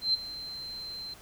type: tone with ADSR envelope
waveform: sine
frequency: 4114 Hz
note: C8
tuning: 30 cents flat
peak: -21 dBFS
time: 0.01-1.14 s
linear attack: 130 ms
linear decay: 16 ms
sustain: -16 dB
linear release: 5 ms
effects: pink hiss -52 dBFS RMS until 1.21 s